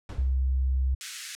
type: noise with exponential decay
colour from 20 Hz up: brown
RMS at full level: -31 dBFS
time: 0.09-0.46 s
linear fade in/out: 2 ms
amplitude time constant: 80 ms
type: tone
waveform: sine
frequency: 65.41 Hz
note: C2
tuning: in tune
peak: -22 dBFS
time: 0.18-0.95 s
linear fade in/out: 10 ms
type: high-pass noise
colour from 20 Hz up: white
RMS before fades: -35 dBFS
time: 1.01-1.35 s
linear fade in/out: 0 ms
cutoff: 1400 Hz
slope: 48 dB/octave
effects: low-pass 8000 Hz 12 dB/octave